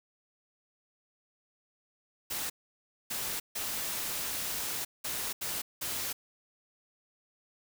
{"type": "noise bursts at uneven times", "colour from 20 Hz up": "white", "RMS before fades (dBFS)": -35, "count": 6, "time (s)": [[2.3, 2.5], [3.1, 3.4], [3.55, 4.85], [5.04, 5.33], [5.41, 5.62], [5.81, 6.13]], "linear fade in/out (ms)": 10, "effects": []}